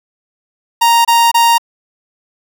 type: tone bursts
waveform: 45% pulse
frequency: 932.3 Hz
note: A#5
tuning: in tune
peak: -7 dBFS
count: 3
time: 0.81-1.582 s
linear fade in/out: 10 ms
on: 240 ms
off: 26 ms
effects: none